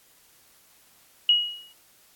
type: tone with exponential decay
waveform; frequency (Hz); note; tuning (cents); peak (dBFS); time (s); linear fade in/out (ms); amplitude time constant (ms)
sine; 2900; F#7; -35; -13; 1.29-1.73; 2; 95
effects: white hiss -58 dBFS RMS until 2.15 s + AAC 64 kbps